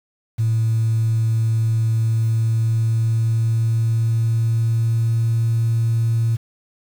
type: tone with pitch glide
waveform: sine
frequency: 112.3 to 114.4 Hz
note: A2 to A#2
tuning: +36 to -32 cents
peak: -14 dBFS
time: 0.38-6.37 s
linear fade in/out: 20 ms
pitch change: +32 cents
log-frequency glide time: 1.93-5.38 s
effects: tanh soft clip ceiling -12 dBFS + 7-bit